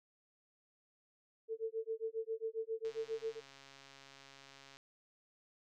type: tone with tremolo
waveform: sine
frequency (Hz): 447.2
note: A4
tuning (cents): +28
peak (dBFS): -34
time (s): 1.48-3.41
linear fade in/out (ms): 50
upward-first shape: sine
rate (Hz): 7.4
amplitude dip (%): 100
type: click train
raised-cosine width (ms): 0.2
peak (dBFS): -39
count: 264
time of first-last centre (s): 2.85-4.77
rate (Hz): 137
effects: none